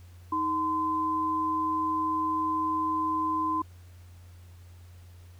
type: tone pair together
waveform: sine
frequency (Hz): 314 / 1026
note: D#4 / C6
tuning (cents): +16 / -34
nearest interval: octave + minor sixth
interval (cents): 2050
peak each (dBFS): -32 / -26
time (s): 0.32-3.62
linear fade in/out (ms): 5
effects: added 88 Hz sine -47 dBFS peak until 5.39 s + pink hiss -61 dBFS RMS until 5.39 s